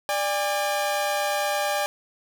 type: tone pair together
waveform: sawtooth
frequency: 590.3 / 810 Hz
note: D5 / G#5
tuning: +9 / -43 cents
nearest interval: perfect fourth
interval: 548 cents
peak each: -22 dBFS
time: 0.09-1.86 s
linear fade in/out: 0 ms
effects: none

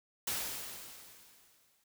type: noise with exponential decay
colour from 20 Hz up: white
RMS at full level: -34 dBFS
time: 0.27-1.84 s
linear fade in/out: 5 ms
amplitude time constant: 340 ms
effects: none

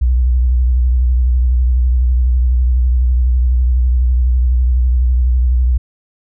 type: tone with vibrato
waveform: sine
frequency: 61.9 Hz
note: B1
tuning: 5 cents sharp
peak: -9 dBFS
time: 0.01-5.78 s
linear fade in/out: 10 ms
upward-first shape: triangle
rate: 12 Hz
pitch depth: 86 cents each way
effects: none

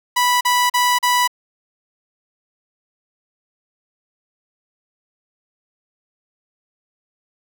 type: tone bursts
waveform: sawtooth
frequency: 985 Hz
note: B5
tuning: 5 cents flat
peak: -10 dBFS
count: 4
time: 0.16-1.277 s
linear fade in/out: 10 ms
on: 250 ms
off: 39 ms
effects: none

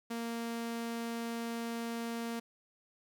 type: tone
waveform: sawtooth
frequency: 232 Hz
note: A#3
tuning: 8 cents flat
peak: -32 dBFS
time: 0.1-2.4 s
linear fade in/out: 10 ms
effects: 12-bit

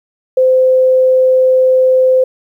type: tone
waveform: sine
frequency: 516 Hz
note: C5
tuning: 24 cents flat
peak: -6 dBFS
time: 0.37-2.24 s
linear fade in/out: 5 ms
effects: 8-bit

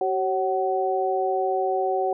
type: tone cluster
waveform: sine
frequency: 381.1 / 547 / 751 Hz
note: G4 / C#5 / F#5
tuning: -49 / -23 / +26 cents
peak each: -25 / -28 / -24 dBFS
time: 0.01-2.13 s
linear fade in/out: 2 ms
effects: none

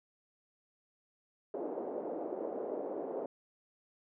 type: band-pass noise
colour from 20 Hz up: white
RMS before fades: -39 dBFS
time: 1.54-3.26 s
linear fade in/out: 2 ms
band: 310 to 570 Hz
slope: 24 dB/octave
effects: none

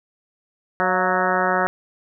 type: harmonic tone with a mistuned harmonic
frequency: 185 Hz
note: F#3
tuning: in tune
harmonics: 1 / 2 / 3 / 4 / 5 / 6 / 7 / 8 / 9 / 10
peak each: -29 / -27 / -25 / -24 / -26 / -28 / -25 / -26 / -28 / -30 dBFS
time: 0.8-1.67 s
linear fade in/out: 0 ms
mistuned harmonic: 4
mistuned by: -49 cents
effects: none

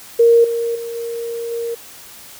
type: tone with level steps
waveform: sine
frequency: 466.2 Hz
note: A#4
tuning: in tune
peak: -7 / -17 / -24 / -22 / -20 dBFS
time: 0.19-1.75 s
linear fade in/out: 10 ms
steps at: 0.44 / 0.75 / 0.95 / 1.51 s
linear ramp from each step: 5 ms
effects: white hiss -39 dBFS RMS until 2.39 s

